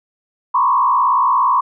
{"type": "tone with frequency modulation", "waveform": "sine", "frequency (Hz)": 1046.5, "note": "C6", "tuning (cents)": 0, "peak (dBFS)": -11, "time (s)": [0.54, 1.61], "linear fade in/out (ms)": 10, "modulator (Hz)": 58.4, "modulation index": 1.5, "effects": []}